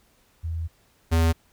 sine / square tone pair in turn, 82.2 / 82.2 Hz, E2 / E2, -4 / -4 cents, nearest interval unison, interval 0 cents, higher neither, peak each -26 / -18 dBFS, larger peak second, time 0.43-0.68 / 1.11-1.33 s, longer first, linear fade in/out 20 ms, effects pink hiss -62 dBFS RMS until 1.52 s

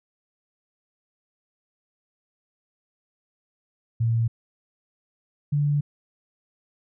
sine tone pair in turn, 114.9 / 145.6 Hz, A#2 / D3, -25 / -15 cents, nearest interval major third, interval 410 cents, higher second, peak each -19 dBFS, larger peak neither, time 4-4.28 / 5.52-5.81 s, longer second, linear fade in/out 10 ms, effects none

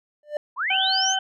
triangle tone with exponential growth, 595 Hz, D5, 22 cents sharp, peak -18 dBFS, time 0.23-0.37 s, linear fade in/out 2 ms, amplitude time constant 30 ms
sine linear sweep, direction up, 902 to 6645 Hz, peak -22 dBFS, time 0.56-1.16 s, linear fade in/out 50 ms
harmonic tone, 765 Hz, G5, 42 cents flat, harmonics 1 / 2 / 4, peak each -25 / -28 / -24 dBFS, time 0.7-1.19 s, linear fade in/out 5 ms
effects none

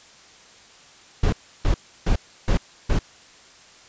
brown noise bursts, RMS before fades -18 dBFS, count 5, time 1.23-2.99 s, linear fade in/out 5 ms, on 96 ms, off 320 ms, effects white hiss -49 dBFS RMS until 3.88 s + resampled to 16000 Hz

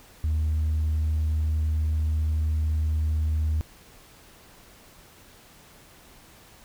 triangle tone with tanh clipping, 77.78 Hz, D#2, in tune, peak -22 dBFS, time 0.24-3.61 s, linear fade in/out 0 ms, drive 6 dB, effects pink hiss -52 dBFS RMS until 6.64 s

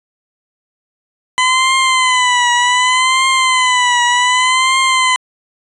20% pulse tone with vibrato, 1011 Hz, B5, 40 cents sharp, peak -5 dBFS, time 1.38-5.16 s, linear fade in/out 0 ms, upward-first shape triangle, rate 0.66 Hz, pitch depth 84 cents each way, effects resampled to 22050 Hz

